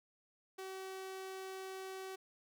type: tone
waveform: sawtooth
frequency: 380.4 Hz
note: F#4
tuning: 48 cents sharp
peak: -40 dBFS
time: 0.58-2.16 s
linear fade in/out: 10 ms
effects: none